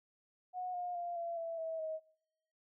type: tone with pitch steps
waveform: sine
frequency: 730 / 712.9 / 696.2 / 679.9 / 664 / 648.5 / 633.3 Hz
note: F#5 / F5 / F5 / F5 / E5 / E5 / D#5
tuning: -24 / +35 / -6 / -47 / +12 / -28 / +30 cents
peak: -37 dBFS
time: 0.53-2 s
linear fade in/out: 50 ms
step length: 210 ms
effects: noise-tail reverb RT60 0.8 s tail -24 dB re dry